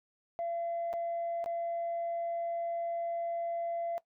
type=tone with dropouts; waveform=sine; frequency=680 Hz; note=F5; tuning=46 cents flat; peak=-31 dBFS; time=0.39-3.98 s; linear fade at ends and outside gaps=0 ms; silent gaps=0.93-0.937 / 1.442-1.46 s; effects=noise-tail reverb RT60 0.1 s tail -19 dB re dry + tanh soft clip ceiling -29 dBFS